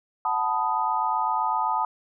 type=chord; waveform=sine; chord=B dominant seventh; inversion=second; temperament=equal; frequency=740 / 880 / 987.8 / 1244.5 Hz; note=F#5 / A5 / B5 / D#6; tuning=0 / 0 / 0 / 0 cents; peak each=-31 / -25 / -28 / -28 dBFS; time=0.25-1.85 s; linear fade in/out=2 ms; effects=none